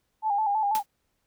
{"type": "tone with vibrato", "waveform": "sine", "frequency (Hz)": 839, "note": "G#5", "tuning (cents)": 17, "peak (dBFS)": -22, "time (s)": [0.22, 0.83], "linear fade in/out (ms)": 50, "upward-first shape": "square", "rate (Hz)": 6.1, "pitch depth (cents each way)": 64}
{"type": "noise with exponential decay", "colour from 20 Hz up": "white", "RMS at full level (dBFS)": -30, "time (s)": [0.75, 0.86], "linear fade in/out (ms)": 0, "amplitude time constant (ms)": 23}
{"effects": ["pink hiss -75 dBFS RMS until 1.26 s"]}